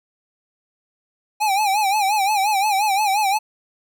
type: tone with vibrato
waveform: square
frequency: 814 Hz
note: G#5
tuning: 35 cents flat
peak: -17 dBFS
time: 1.4-3.39 s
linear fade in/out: 20 ms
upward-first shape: sine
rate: 5.7 Hz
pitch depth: 110 cents each way
effects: none